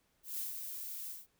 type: noise with ADSR envelope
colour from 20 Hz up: violet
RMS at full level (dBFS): -38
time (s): 0.23-1.27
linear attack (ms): 150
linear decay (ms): 150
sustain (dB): -5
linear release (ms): 180
effects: pink hiss -75 dBFS RMS until 1.39 s